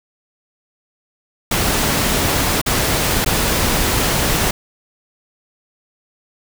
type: noise with dropouts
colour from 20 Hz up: pink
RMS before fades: -17 dBFS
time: 1.51-4.51 s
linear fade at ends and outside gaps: 5 ms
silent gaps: 2.615-2.661 / 3.247-3.26 s
effects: none